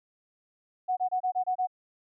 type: tone bursts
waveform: sine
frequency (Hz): 738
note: F#5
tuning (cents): -5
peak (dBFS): -24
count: 7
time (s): 0.88-1.672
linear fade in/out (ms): 20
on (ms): 90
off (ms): 27
effects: none